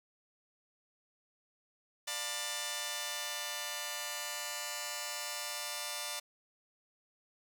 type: chord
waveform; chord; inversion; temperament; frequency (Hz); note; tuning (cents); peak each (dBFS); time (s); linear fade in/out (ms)
5% pulse; B half-diminished seventh; first; just; 592.7 / 711.2 / 889 / 987.8; D5 / F5 / A5 / B5; +16 / +31 / +18 / 0; -30 / -33 / -32 / -32; 2.07-6.2; 10
effects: none